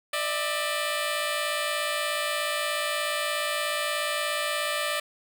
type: tone pair together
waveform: 10% pulse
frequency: 593.2 / 650 Hz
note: D5 / E5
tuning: +17 / -24 cents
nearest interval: major second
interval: 159 cents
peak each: -19 / -24 dBFS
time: 0.13-5 s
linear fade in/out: 5 ms
effects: none